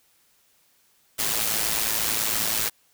white noise with amplitude modulation, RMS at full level -22 dBFS, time 1.18-2.7 s, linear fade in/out 20 ms, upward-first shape sine, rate 109 Hz, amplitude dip 65%, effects white hiss -63 dBFS RMS until 2.93 s

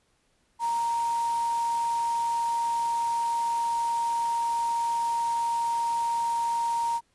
sine tone in noise, 932.3 Hz, A#5, in tune, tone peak -24 dBFS, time 0.59-7.01 s, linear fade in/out 50 ms, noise white, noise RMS -42 dBFS, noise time 0.59-7.01 s, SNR +15 dB, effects pink hiss -69 dBFS RMS until 7.14 s + resampled to 24000 Hz

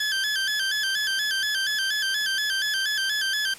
20% pulse tone with vibrato, 1636 Hz, G#6, 26 cents flat, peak -18 dBFS, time 0-3.54 s, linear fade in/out 5 ms, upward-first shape square, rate 4.2 Hz, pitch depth 76 cents each way, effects white hiss -43 dBFS RMS until 3.58 s + low-pass 10000 Hz 12 dB/octave

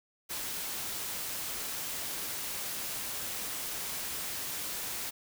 white noise, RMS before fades -37 dBFS, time 0.29-5.11 s, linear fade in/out 20 ms, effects none

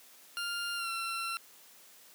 20% pulse tone with pitch glide, 1400 to 1355.4 Hz, F6 to E6, +4 to +48 cents, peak -29 dBFS, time 0.37-1.37 s, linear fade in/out 0 ms, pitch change -56 cents, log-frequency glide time 0.76-0.89 s, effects white hiss -57 dBFS RMS until 2.14 s + high-pass 200 Hz 12 dB/octave

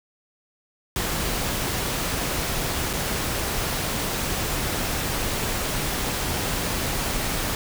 pink noise with dropouts, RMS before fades -26 dBFS, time 0.96-7.55 s, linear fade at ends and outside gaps 1 ms, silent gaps 2.931-2.935 s, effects none

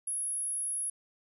sine tone, 10730 Hz, E9, 30 cents sharp, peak -31 dBFS, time 0.07-0.9 s, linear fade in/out 5 ms, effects none

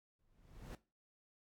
brown noise with exponential growth, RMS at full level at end -42 dBFS, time 0.19-0.75 s, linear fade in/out 2 ms, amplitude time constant 120 ms, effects noise-tail reverb RT60 0.3 s tail -18 dB re dry + AAC 64 kbps

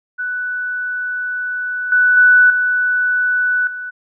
sine tone with level steps, 1487 Hz, F#6, 8 cents sharp, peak -19 / -9 / -6 / -13 / -24 dBFS, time 0.18-3.91 s, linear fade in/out 20 ms, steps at 1.92 / 2.17 / 2.5 / 3.67 s, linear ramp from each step 2 ms, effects none

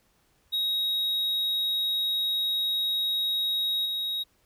triangle tone with level steps, 3790 Hz, A#7, 28 cents sharp, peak -23 / -26 dBFS, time 0.52-4.24 s, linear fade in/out 20 ms, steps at 3.85 s, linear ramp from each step 10 ms, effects pink hiss -67 dBFS RMS until 4.45 s

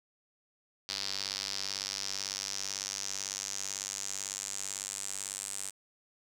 square tone with band-pass filter sweep, 49 Hz, G1, in tune, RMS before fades -38 dBFS, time 0.88-5.71 s, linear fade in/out 20 ms, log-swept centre 4700 to 8200 Hz, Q 4, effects 9-bit

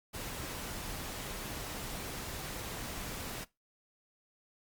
pink noise, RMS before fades -41 dBFS, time 0.13-3.45 s, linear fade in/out 20 ms, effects noise-tail reverb RT60 0.2 s tail -20 dB re dry + Opus 48 kbps

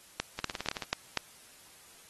two click trains, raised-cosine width 0.2 ms, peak -11 / -18 dBFS, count 5 / 9, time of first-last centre 0.2-1.173 / 0.39-0.822 s, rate 4.11 / 18.5 Hz, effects white hiss -56 dBFS RMS until 2.09 s + AAC 32 kbps

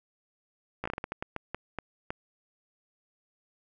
slowing click train, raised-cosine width 0.5 ms, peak -18 dBFS, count 13, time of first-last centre 0.84-2.105 s, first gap 15 ms, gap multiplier 1.32, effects none

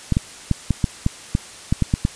clicks, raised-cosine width 5 ms, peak -4 dBFS, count 11, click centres 0.123 / 0.169 / 0.513 / 0.707 / 0.842 / 1.064 / 1.351 / 1.725 / 1.823 / 1.939 / 2.051 s, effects white hiss -39 dBFS RMS until 2.15 s + resampled to 22050 Hz

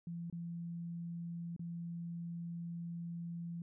sine tone with dropouts, 170 Hz, F3, 46 cents flat, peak -40 dBFS, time 0.07-3.62 s, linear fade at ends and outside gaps 2 ms, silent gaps 0.3-0.326 / 1.564-1.594 s, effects none

